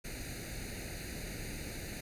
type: noise with comb filter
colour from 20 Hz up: pink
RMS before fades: -42 dBFS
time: 0.04-2.01 s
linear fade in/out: 10 ms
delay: 0.46 ms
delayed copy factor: +0.9
effects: resampled to 32000 Hz